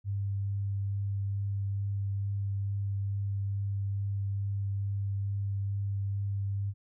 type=tone with vibrato; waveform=sine; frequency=99.5 Hz; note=G2; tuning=26 cents sharp; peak=-29 dBFS; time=0.04-6.74 s; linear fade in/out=50 ms; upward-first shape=triangle; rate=2.3 Hz; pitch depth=10 cents each way; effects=none